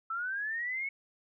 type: linear sweep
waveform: sine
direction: up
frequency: 1307 to 2215 Hz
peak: -32 dBFS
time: 0.1-0.89 s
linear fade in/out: 5 ms
effects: none